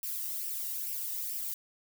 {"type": "noise with flanger", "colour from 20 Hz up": "violet", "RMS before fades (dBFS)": -36, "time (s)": [0.03, 1.54], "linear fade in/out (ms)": 2, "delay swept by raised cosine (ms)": [0.37, 1.07], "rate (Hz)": 2.3, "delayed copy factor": 0.55, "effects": []}